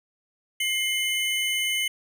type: tone pair together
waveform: square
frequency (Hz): 2118 / 3000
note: C7 / F#7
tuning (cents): +21 / +23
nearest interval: tritone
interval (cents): 602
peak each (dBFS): -27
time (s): 0.6-1.88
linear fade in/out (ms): 5
effects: none